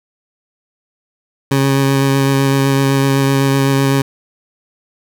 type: tone with vibrato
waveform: 20% pulse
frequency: 136.8 Hz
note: C#3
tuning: 23 cents flat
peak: -6 dBFS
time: 1.51-4.02 s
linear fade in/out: 5 ms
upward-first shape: sine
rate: 7.9 Hz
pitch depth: 12 cents each way
effects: none